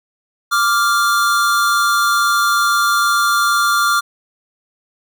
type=tone pair together; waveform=square; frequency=1174.6 / 1396.9 Hz; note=D6 / F6; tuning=0 / 0 cents; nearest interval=minor third; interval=300 cents; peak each=-16 dBFS; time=0.51-4.01 s; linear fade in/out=20 ms; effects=none